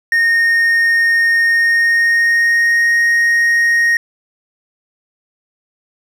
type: tone with pitch glide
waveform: triangle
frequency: 1846 to 1866.4 Hz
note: A#6 to A#6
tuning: -17 to +2 cents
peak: -8 dBFS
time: 0.12-3.97 s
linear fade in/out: 2 ms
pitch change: +19 cents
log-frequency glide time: 1.42-2.96 s
effects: none